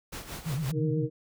pink noise with tremolo, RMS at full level -38 dBFS, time 0.12-0.72 s, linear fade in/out 10 ms, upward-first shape sine, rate 5.7 Hz, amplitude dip 65%
sine tone with vibrato, 144.4 Hz, D3, 29 cents flat, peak -28 dBFS, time 0.45-1.08 s, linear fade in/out 20 ms, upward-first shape triangle, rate 8.1 Hz, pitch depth 270 cents each way
harmonic tone, 155.56 Hz, D#3, in tune, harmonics 1 / 2 / 3, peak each -34 / -32 / -32 dBFS, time 0.72-1.1 s, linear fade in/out 50 ms
effects none

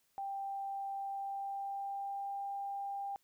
sine tone with pitch glide, 788 to 796.2 Hz, G5 to G5, +9 to +27 cents, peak -37 dBFS, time 0.18-3.16 s, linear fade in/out 0 ms, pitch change +18 cents, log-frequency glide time 0.99-2.44 s, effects white hiss -75 dBFS RMS until 3.23 s

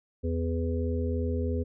harmonic tone, 83.1 Hz, E2, 15 cents sharp, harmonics 1 / 3 / 5 / 6, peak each -28 / -33 / -35 / -36 dBFS, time 0.23-1.64 s, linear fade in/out 20 ms, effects none

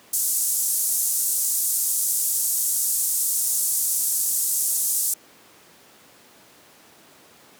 pink band-pass noise, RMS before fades -23 dBFS, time 0.13-5.14 s, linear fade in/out 5 ms, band 7500 to 14000 Hz, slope 24 dB/octave, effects pink hiss -51 dBFS RMS until 7.59 s + high-pass 200 Hz 12 dB/octave

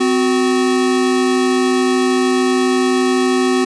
square tone pair together, 256.8 / 370 Hz, C4 / F#4, -32 / 0 cents, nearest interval tritone, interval 632 cents, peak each -16 dBFS, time 0-3.65 s, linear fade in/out 10 ms, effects resampled to 22050 Hz

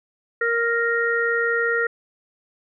harmonic tone, 466.2 Hz, A#4, in tune, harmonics 1 / 3 / 4, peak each -23 / -23 / -23 dBFS, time 0.41-1.87 s, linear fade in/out 5 ms, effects none

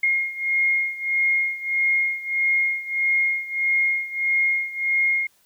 sine beating tone pair, 2141 / 2142.6 Hz, C7 / C7, +39 / +41 cents, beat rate 1.6 Hz, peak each -21 / -24 dBFS, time 0.03-5.27 s, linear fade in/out 5 ms, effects white hiss -61 dBFS RMS until 5.45 s

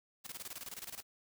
white noise with tremolo, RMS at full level -44 dBFS, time 0.24-1.03 s, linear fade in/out 20 ms, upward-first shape square, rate 19 Hz, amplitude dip 80%, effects none

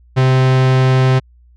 45% pulse tone, 130.2 Hz, C3, 8 cents flat, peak -9 dBFS, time 0.16-1.2 s, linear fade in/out 20 ms, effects added 60 Hz sine -44 dBFS peak until 1.56 s + low-pass 4000 Hz 12 dB/octave

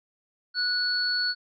sine tone pair together, 1471 / 4408 Hz, F#6 / C#8, -11 / -11 cents, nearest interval octave + perfect fifth, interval 1900 cents, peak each -28 / -25 dBFS, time 0.54-1.35 s, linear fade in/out 50 ms, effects none

